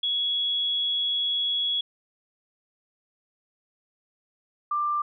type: tone pair in turn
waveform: sine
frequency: 3353 / 1185.5 Hz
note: G#7 / D6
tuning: +16 / +16 cents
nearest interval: octave + tritone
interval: 1800 cents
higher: first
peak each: -23 dBFS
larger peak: neither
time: 0.03-1.81 / 4.71-5.02 s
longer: first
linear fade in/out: 5 ms
effects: none